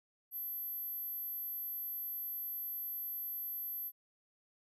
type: tone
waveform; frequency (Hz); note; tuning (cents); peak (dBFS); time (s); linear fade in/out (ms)
sine; 12250; G9; -41; -38; 0.31-3.92; 50
effects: none